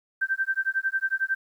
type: tone with tremolo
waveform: sine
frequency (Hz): 1563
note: G6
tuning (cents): -6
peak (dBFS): -20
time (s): 0.21-1.35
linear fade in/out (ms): 10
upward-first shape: sine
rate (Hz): 11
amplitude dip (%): 100
effects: 10-bit